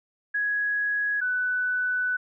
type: tone pair in turn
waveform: sine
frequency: 1668 / 1493.7 Hz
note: G#6 / F#6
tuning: +7 / +16 cents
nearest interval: major second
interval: 191 cents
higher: first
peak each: -23 dBFS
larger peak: neither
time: 0.34-1.21 / 1.21-2.17 s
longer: second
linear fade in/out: 10 ms
effects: none